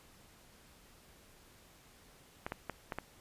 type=clicks; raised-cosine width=0.5 ms; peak=-22 dBFS; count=5; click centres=2.465 / 2.521 / 2.697 / 2.922 / 2.986 s; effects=pink hiss -61 dBFS RMS until 3.2 s + resampled to 32000 Hz